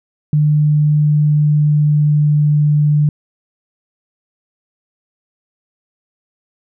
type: tone with pitch glide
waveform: sine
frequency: 150 to 148.71 Hz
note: D3 to D3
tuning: +37 to +22 cents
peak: -9 dBFS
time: 0.33-3.09 s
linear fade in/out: 2 ms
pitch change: -15 cents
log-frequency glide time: 0.59-2.6 s
effects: none